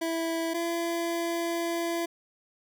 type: tone pair in turn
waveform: 25% pulse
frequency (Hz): 329.6 / 338.1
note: E4 / E4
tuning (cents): 0 / +44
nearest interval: unison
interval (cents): 44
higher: second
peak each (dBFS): -24 / -24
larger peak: neither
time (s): 0.01-0.54 / 0.54-2.06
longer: second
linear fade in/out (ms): 10
effects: none